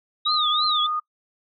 sine tone with vibrato, 3729 Hz, A#7, in tune, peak -20 dBFS, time 0.25-0.87 s, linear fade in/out 10 ms, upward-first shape triangle, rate 3.1 Hz, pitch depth 210 cents each way
sine tone, 1230 Hz, D#6, 20 cents flat, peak -22 dBFS, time 0.26-1 s, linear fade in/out 10 ms
effects noise-tail reverb RT60 0.1 s tail -23 dB re dry + MP3 64 kbps

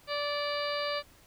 harmonic tone with a mistuned harmonic, 582 Hz, D5, 16 cents flat, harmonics 1 / 2 / 3 / 4 / 5 / 6 / 7 / 8, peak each -33 / -36 / -40 / -41 / -42 / -44 / -43 / -40 dBFS, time 0.07-1.03 s, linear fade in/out 50 ms, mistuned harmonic 6, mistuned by +68 cents, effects pink hiss -59 dBFS RMS until 1.26 s

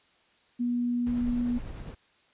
sine tone, 242 Hz, B3, 35 cents flat, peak -25 dBFS, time 0.59-1.59 s, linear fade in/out 20 ms
brown noise with tremolo, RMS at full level -37 dBFS, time 1.06-1.95 s, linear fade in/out 10 ms, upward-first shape sine, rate 10 Hz, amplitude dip 30%
effects white hiss -64 dBFS RMS until 2.33 s + resampled to 8000 Hz

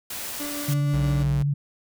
white noise, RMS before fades -33 dBFS, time 0.1-0.74 s, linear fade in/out 5 ms
35% pulse tone with tremolo, 291 Hz, D4, 16 cents flat, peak -29 dBFS, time 0.39-1.24 s, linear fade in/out 20 ms, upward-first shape sine, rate 6.1 Hz, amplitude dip 25%
sine tone with vibrato, 142.8 Hz, D3, 48 cents flat, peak -20 dBFS, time 0.68-1.54 s, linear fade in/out 10 ms, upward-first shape triangle, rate 14 Hz, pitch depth 31 cents each way
square tone, 62 Hz, B1, 7 cents sharp, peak -28 dBFS, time 0.93-1.43 s, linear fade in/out 10 ms
effects none

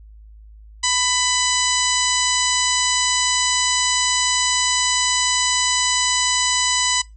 harmonic tone, 997 Hz, B5, 16 cents sharp, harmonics 1 / 2 / 3 / 4 / 5 / 6 / 7 / 8, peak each -25 / -25 / -25 / -25 / -25 / -25 / -25 / -25 dBFS, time 0.83-7.02 s, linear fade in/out 10 ms, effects noise-tail reverb RT60 0.2 s tail -22 dB re dry + added 53 Hz sine -40 dBFS peak until 7.16 s

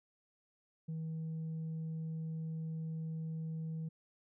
sine tone with tanh clipping, 160.4 Hz, E3, 47 cents flat, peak -38 dBFS, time 0.88-3.89 s, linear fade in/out 10 ms, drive 1 dB, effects none

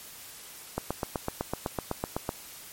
click train, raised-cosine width 1 ms, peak -14 dBFS, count 13, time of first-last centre 0.78-2.291 s, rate 7.94 Hz, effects white hiss -46 dBFS RMS until 2.72 s + MP3 64 kbps

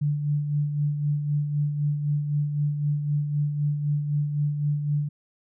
sine tone with tremolo, 146.83 Hz, D3, in tune, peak -20 dBFS, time 0.01-5.09 s, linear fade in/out 10 ms, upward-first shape sine, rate 3.9 Hz, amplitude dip 50%, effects none

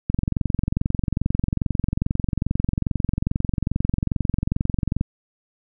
click train, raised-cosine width 5 ms, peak -8 dBFS, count 111, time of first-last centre 0.1-5.011 s, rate 22.4 Hz, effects none

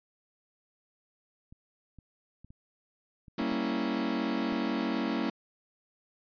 clicks, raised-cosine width 5 ms, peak -38 dBFS, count 8, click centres 1.525 / 1.987 / 2.446 / 2.505 / 3.282 / 3.415 / 3.522 / 4.525 s
40% pulse chord, G diminished seventh, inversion none, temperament equal, 196 / 233.1 / 277.2 / 329.6 Hz, G3 / Bb3 / Db4 / Fb4, 0 / 0 / 0 / 0 cents, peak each -36 / -32 / -33 / -34 dBFS, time 3.38-5.3 s, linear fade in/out 5 ms
effects resampled to 11025 Hz

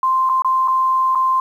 sine tone with dropouts, 1045 Hz, C6, 2 cents flat, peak -13 dBFS, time 0.03-1.4 s, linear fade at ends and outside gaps 2 ms, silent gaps 0.292-0.296 / 0.421-0.446 / 0.677-0.681 / 1.15-1.155 s, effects 8-bit

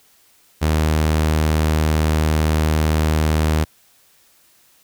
sawtooth tone, 77.78 Hz, D#2, in tune, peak -11 dBFS, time 0.61-3.65 s, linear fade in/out 20 ms, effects white hiss -55 dBFS RMS until 4.83 s

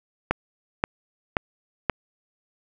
click train, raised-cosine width 0.5 ms, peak -5 dBFS, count 4, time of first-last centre 0.31-1.897 s, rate 1.89 Hz, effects none

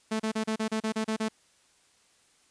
sawtooth tone bursts, 219.2 Hz, A3, 6 cents flat, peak -23 dBFS, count 10, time 0.11-1.287 s, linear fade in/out 10 ms, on 88 ms, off 33 ms, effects white hiss -64 dBFS RMS until 2.5 s + resampled to 22050 Hz

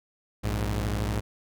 sawtooth tone pair together, 58.27 / 103.83 Hz, A#1 / G#2, 0 / 0 cents, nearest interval minor seventh, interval 1000 cents, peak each -25 dBFS, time 0.43-1.21 s, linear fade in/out 20 ms, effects none

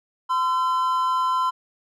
triangle tone pair together, 1024 / 1348 Hz, C6 / E6, -38 / +38 cents, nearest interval perfect fourth, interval 476 cents, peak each -18 / -26 dBFS, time 0.29-1.51 s, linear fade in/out 20 ms, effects none

